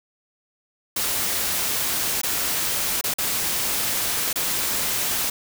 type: noise with dropouts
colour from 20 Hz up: white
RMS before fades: -24 dBFS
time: 0.96-5.3 s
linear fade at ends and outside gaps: 5 ms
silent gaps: 2.216-2.233 / 3.012-3.039 / 3.139-3.184 / 4.33-4.357 s
effects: none